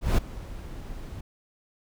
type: noise with ADSR envelope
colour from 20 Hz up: brown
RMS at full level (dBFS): -18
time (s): 0.01-1.21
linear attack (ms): 170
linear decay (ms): 7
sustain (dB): -20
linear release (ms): 6
effects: none